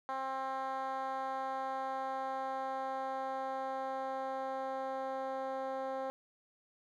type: tone with band-pass filter sweep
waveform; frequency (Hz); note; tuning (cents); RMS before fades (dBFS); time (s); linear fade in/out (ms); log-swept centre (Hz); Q
10% pulse; 265.6; C4; +26; -38; 0.09-6.1; 0; 900 to 600; 2
effects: none